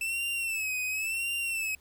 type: tone with vibrato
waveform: 45% pulse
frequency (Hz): 2637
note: E7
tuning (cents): 0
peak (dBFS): -29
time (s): 0.01-1.75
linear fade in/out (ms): 2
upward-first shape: sine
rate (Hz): 0.94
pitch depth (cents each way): 91
effects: added 69 Hz sine -59 dBFS peak until 1.8 s + pink hiss -64 dBFS RMS until 1.8 s